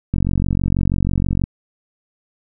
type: click train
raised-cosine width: 5 ms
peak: -6 dBFS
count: 61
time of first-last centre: 0.14-1.439 s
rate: 46.2 Hz
effects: none